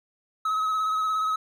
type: tone with vibrato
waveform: triangle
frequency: 1280 Hz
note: D#6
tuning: 49 cents sharp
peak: -21 dBFS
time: 0.45-1.36 s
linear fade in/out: 5 ms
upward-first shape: sine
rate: 17 Hz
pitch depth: 23 cents each way
effects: none